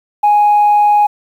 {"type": "tone", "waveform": "sine", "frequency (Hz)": 830.6, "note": "G#5", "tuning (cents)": 0, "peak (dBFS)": -5, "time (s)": [0.23, 1.07], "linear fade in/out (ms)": 10, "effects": ["tanh soft clip ceiling -4 dBFS", "7-bit"]}